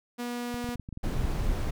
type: tone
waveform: sawtooth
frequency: 241.7 Hz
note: B3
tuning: 37 cents flat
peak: -28 dBFS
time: 0.18-0.76 s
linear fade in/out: 20 ms
type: clicks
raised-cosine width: 5 ms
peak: -26 dBFS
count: 12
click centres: 0.543 / 0.643 / 0.69 / 0.756 / 0.797 / 0.889 / 0.927 / 0.974 / 1.066 / 1.206 / 1.352 / 1.513 s
type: noise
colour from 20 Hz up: brown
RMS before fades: -28 dBFS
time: 1.03-1.71 s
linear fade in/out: 10 ms
effects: none